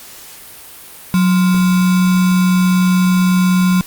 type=tone with sample-and-hold; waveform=sine; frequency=183 Hz; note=F#3; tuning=19 cents flat; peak=-9 dBFS; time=1.14-3.81 s; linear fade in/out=0 ms; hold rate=1225 Hz; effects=white hiss -36 dBFS RMS until 3.86 s + Opus 48 kbps